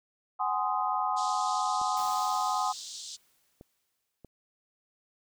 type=chord; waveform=sine; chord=Ab dominant seventh; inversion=third; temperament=just; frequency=747.5 / 830.6 / 1038.3 / 1245.9 Hz; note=Gb5 / Ab5 / C6 / Eb6; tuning=+17 / 0 / -14 / +2 cents; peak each=-32 dBFS; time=0.39-2.73 s; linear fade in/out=20 ms
type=band-pass noise; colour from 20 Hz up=pink; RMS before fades=-42 dBFS; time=1.16-3.17 s; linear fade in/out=20 ms; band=3500 to 8000 Hz; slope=48 dB/octave
type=clicks; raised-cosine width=2 ms; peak=-34 dBFS; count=3; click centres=1.815 / 3.611 / 4.247 s
type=noise with exponential decay; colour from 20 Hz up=white; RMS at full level=-45 dBFS; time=1.97-4.27 s; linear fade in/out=0 ms; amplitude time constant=500 ms
effects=none